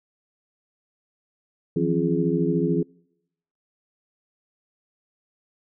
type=tone cluster; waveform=sine; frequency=162.5 / 176.1 / 266.1 / 342.8 / 419.9 Hz; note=E3 / F3 / C4 / F4 / G#4; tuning=-24 / +15 / +29 / -32 / +19 cents; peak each=-26 dBFS; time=1.76-2.83 s; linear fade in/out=5 ms; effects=noise-tail reverb RT60 0.8 s tail -26 dB re dry